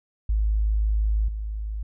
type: tone with level steps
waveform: sine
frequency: 53 Hz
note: G#1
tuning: 36 cents sharp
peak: -19 / -27 dBFS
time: 0.29-1.83 s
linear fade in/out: 5 ms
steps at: 1.28 s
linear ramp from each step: 5 ms
effects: none